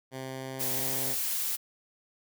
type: tone with pitch glide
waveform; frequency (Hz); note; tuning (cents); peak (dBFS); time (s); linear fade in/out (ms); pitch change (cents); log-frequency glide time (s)
10% pulse; 131.7 to 132.92; C3 to C3; +12 to +28; -28; 0.11-1.16; 50; +16; 0.25-1.03
type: noise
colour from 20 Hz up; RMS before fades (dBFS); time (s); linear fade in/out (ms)
blue; -31; 0.59-1.57; 20
effects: none